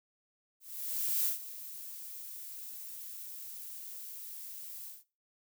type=noise with ADSR envelope; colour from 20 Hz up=violet; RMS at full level=-30 dBFS; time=0.6-5.04 s; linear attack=660 ms; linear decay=120 ms; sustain=-15 dB; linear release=170 ms; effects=noise-tail reverb RT60 0.3 s tail -18 dB re dry